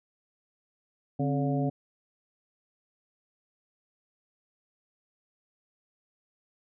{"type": "harmonic tone with a mistuned harmonic", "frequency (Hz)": 143.3, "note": "D3", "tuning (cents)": -42, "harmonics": [1, 2, 3, 4, 5], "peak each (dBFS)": [-28, -29, -37, -36, -36], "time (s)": [1.19, 1.7], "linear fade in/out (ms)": 10, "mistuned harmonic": 2, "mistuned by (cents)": -110, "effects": []}